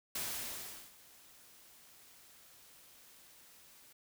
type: noise with ADSR envelope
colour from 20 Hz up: white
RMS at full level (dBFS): -38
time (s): 0.15-3.93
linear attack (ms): 5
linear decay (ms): 750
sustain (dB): -22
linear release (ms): 8
effects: none